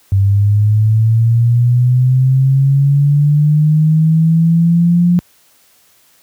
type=linear sweep; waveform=sine; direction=up; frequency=97 to 176.8 Hz; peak=-7 dBFS; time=0.12-5.19 s; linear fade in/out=0 ms; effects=white hiss -51 dBFS RMS until 6.22 s + high-pass 60 Hz 12 dB/octave